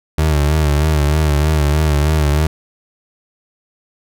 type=tone with vibrato; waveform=30% pulse; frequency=75.2 Hz; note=D2; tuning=42 cents sharp; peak=-9 dBFS; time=0.18-2.47 s; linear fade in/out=5 ms; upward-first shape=sine; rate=3.2 Hz; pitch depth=67 cents each way; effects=none